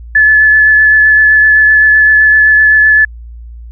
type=tone with vibrato; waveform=sine; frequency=1726 Hz; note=A6; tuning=34 cents flat; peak=-3 dBFS; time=0.15-3.05 s; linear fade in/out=5 ms; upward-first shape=triangle; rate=7.8 Hz; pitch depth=15 cents each way; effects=added 58 Hz sine -26 dBFS peak until 3.71 s

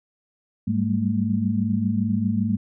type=tone cluster; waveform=sine; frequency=104.2 / 191.7 / 199.2 / 224.3 Hz; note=G#2 / G3 / G3 / A3; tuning=+6 / -38 / +28 / +34 cents; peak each=-26 / -30 / -25 / -23 dBFS; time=0.67-2.57 s; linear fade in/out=10 ms; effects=none

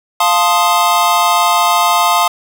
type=chord; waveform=square; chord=F dominant seventh; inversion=none; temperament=equal; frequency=698.5 / 880 / 1046.5 / 1244.5 Hz; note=F5 / A5 / C6 / Eb6; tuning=0 / 0 / 0 / 0 cents; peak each=-16 dBFS; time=0.2-2.28 s; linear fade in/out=5 ms; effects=none

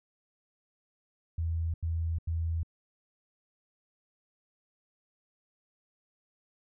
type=tone bursts; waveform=sine; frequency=82.41 Hz; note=E2; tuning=in tune; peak=-28 dBFS; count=3; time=1.38-2.632 s; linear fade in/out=5 ms; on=360 ms; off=86 ms; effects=none

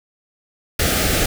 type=band-stop noise; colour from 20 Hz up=pink; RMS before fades=-18 dBFS; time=0.79-1.26 s; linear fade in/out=5 ms; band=830 to 1200 Hz; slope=96 dB/octave; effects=none

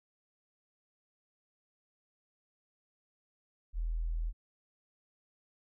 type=tone; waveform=sine; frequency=41 Hz; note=E1; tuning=9 cents flat; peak=-31 dBFS; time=3.73-4.33 s; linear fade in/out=50 ms; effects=none

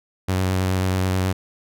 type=tone with vibrato; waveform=sawtooth; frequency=93.3 Hz; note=F#2; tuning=15 cents sharp; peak=-15 dBFS; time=0.28-1.33 s; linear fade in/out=10 ms; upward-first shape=sine; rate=9.3 Hz; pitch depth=16 cents each way; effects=none

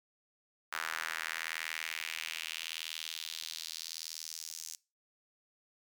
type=tone with high-pass filter sweep; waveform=sawtooth; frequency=80.8 Hz; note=E2; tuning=34 cents flat; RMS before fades=-41 dBFS; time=0.72-4.76 s; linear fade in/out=10 ms; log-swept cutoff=1400 to 6300 Hz; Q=2.3; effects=noise-tail reverb RT60 0.3 s tail -23 dB re dry

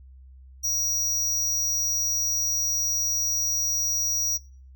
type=tone with amplitude modulation; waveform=square; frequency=5760 Hz; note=F#8; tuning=47 cents flat; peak=-21 dBFS; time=0.63-4.38 s; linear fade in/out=20 ms; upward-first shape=sine; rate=281 Hz; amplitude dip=45%; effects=noise-tail reverb RT60 0.4 s tail -23 dB re dry + added 65 Hz sine -45 dBFS peak until 4.75 s

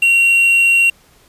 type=tone with quantisation; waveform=triangle; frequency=2747 Hz; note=F7; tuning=29 cents flat; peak=-7 dBFS; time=0.02-0.9 s; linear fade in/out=5 ms; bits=5; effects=pink hiss -50 dBFS RMS until 1.28 s + resampled to 32000 Hz

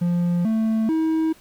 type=tone with pitch steps; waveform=triangle; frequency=174.3 / 221.4 / 319.6 Hz; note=F3 / A3 / D#4; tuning=-3 / +11 / +47 cents; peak=-16 dBFS; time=0.01-1.33 s; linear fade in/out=10 ms; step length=440 ms; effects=pink hiss -52 dBFS RMS until 1.4 s

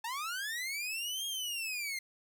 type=linear two-way sweep; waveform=sawtooth; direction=up then down; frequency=873 to 3267 to 2079 Hz; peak=-32 dBFS; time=0.04-1.99 s; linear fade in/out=5 ms; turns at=1.26 s; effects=none

